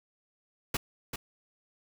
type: noise with echo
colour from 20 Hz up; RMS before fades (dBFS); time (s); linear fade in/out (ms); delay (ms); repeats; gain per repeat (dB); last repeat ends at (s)
pink; -30; 0.74-0.77; 5; 390; 1; -7; 1.16
effects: none